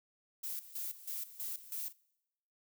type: noise with tremolo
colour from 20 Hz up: violet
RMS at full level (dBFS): -40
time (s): 0.43-1.93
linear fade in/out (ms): 10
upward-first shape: square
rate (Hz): 3.1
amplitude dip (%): 80
effects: noise-tail reverb RT60 0.9 s tail -25 dB re dry